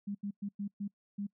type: tone bursts at uneven times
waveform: sine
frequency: 202.1 Hz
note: G#3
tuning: 47 cents flat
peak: -34 dBFS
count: 6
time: 0.07-0.15 / 0.23-0.31 / 0.42-0.49 / 0.59-0.68 / 0.8-0.88 / 1.18-1.27 s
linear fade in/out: 10 ms
effects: noise-tail reverb RT60 0.1 s tail -25 dB re dry